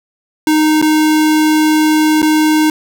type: tone with dropouts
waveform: square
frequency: 309.2 Hz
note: D#4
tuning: 11 cents flat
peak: -9 dBFS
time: 0.47-2.7 s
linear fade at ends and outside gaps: 2 ms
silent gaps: 0.816-0.824 / 2.219-2.227 s
effects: none